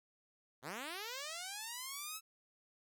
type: linear sweep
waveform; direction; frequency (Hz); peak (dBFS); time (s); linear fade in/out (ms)
5% pulse; up; 116.7 to 1318.5; -31; 0.62-2.21; 50
effects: none